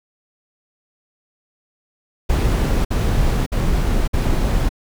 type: noise bursts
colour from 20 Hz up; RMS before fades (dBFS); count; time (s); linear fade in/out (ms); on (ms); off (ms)
brown; -17; 4; 2.29-4.692; 10; 560; 54
effects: none